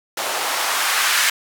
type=noise with band-pass filter sweep; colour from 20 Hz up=blue; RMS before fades=-20 dBFS; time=0.17-1.3 s; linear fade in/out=5 ms; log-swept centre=610 to 1700 Hz; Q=1.3; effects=none